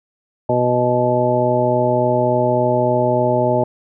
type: harmonic tone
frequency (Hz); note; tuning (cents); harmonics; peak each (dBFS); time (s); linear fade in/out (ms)
123.47; B2; 0; 1 / 2 / 3 / 4 / 5 / 7; -22 / -23 / -21 / -23 / -17 / -21; 0.49-3.64; 5
effects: none